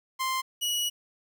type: tone pair in turn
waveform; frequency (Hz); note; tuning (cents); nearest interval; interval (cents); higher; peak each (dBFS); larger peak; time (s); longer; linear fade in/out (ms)
sawtooth; 1046.5 / 2919; C6 / F#7; 0 / -24; octave + tritone; 1776; second; -23; neither; 0.19-0.42 / 0.61-0.9; second; 20
effects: 10-bit